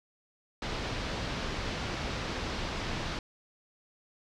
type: low-pass noise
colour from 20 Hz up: pink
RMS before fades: -35 dBFS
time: 0.62-3.19 s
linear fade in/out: 2 ms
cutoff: 5200 Hz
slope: 24 dB/octave
effects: none